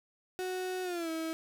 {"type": "tone with pitch glide", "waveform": "35% pulse", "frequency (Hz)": [369.1, 323.2], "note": ["F#4", "E4"], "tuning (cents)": [-4, -34], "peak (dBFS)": -32, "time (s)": [0.39, 1.33], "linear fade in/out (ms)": 0, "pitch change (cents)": -230, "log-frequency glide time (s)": [0.83, 1.1], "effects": []}